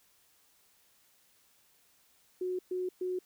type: tone bursts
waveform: sine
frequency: 366 Hz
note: F#4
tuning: 19 cents flat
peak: -31 dBFS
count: 3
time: 2.41-3.19 s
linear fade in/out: 5 ms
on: 180 ms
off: 120 ms
effects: white hiss -67 dBFS RMS until 3.25 s